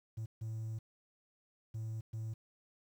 triangle tone bursts at uneven times, 111 Hz, A2, 16 cents sharp, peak -35 dBFS, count 4, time 0.17-0.26 / 0.41-0.79 / 1.74-2.01 / 2.13-2.34 s, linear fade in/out 10 ms, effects tanh soft clip ceiling -32 dBFS + 11-bit

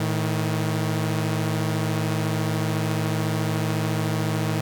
sawtooth tone pair together, 110 / 158.05 Hz, A2 / D#3, 0 / +27 cents, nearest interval tritone, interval 627 cents, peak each -21 dBFS, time 0-4.61 s, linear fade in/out 5 ms, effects none

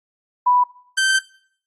sine / sawtooth tone pair in turn, 987.8 / 1553.5 Hz, B5 / G6, 0 / -16 cents, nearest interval minor sixth, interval 784 cents, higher second, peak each -12 dBFS, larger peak neither, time 0.46-0.64 / 0.97-1.19 s, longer second, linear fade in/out 10 ms, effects noise-tail reverb RT60 0.6 s tail -20 dB re dry + AAC 32 kbps

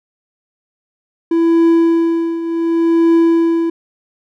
triangle tone with tremolo, 332.7 Hz, E4, 16 cents sharp, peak -5 dBFS, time 1.31-3.7 s, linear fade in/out 5 ms, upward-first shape triangle, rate 0.68 Hz, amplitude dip 75%, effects none

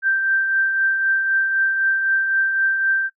sine tone with tremolo, 1568 Hz, G6, in tune, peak -14 dBFS, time 0.02-3.1 s, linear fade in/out 50 ms, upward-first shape triangle, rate 3.9 Hz, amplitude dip 45%, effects noise-tail reverb RT60 0.1 s tail -20 dB re dry

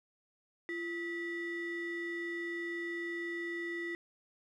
triangle ring-modulated tone, 808 Hz, G#5, 48 cents flat, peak -31 dBFS, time 0.69-3.95 s, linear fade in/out 0 ms, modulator 1150 Hz, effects none

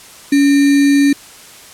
sine tone with sample-and-hold, 282.3 Hz, C#4, 32 cents sharp, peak -7 dBFS, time 0.32-1.13 s, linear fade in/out 5 ms, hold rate 2100 Hz, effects white hiss -38 dBFS RMS until 1.73 s + low-pass 11000 Hz 12 dB/octave

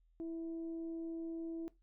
sine tone with frequency modulation, 329.6 Hz, E4, in tune, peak -39 dBFS, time 0.2-1.68 s, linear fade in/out 0 ms, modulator 327 Hz, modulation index 0.3, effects noise-tail reverb RT60 0.2 s tail -19 dB re dry + added 41 Hz sine -67 dBFS peak until 1.82 s

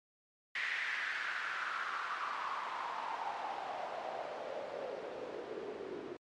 white noise with band-pass filter sweep, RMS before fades -40 dBFS, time 0.55-6.17 s, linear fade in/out 5 ms, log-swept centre 2000 to 350 Hz, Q 4.2, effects low-pass 4000 Hz 12 dB/octave + MP3 64 kbps

